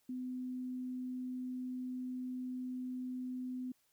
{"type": "tone", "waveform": "sine", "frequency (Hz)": 253.3, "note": "B3", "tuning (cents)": 44, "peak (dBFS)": -38, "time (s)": [0.09, 3.72], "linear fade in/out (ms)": 5, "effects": ["white hiss -75 dBFS RMS until 3.92 s"]}